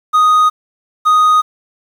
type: tone pair in turn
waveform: triangle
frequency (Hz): 1244.5 / 1244.5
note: D#6 / D#6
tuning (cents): 0 / 0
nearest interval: unison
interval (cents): 0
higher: neither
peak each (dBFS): -5 / -5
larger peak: neither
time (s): 0.13-0.5 / 1.05-1.42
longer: neither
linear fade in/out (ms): 20
effects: 7-bit